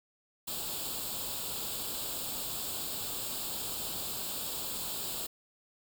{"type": "noise with comb filter", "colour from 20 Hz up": "white", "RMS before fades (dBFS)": -37, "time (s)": [0.47, 5.27], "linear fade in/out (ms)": 10, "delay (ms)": 0.25, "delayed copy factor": 0.75, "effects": []}